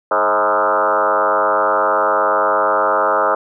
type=tone with frequency modulation; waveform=sine; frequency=930 Hz; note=A#5; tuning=4 cents flat; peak=-12 dBFS; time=0.11-3.35 s; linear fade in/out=5 ms; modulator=99.1 Hz; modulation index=4.7; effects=none